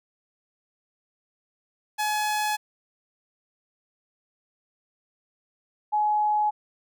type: tone pair in turn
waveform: sawtooth / sine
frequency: 847 / 843.8 Hz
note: G#5 / G#5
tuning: +34 / +27 cents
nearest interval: unison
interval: 7 cents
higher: first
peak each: -20 dBFS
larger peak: neither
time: 1.98-2.57 / 5.92-6.51 s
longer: neither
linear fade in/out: 20 ms
effects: none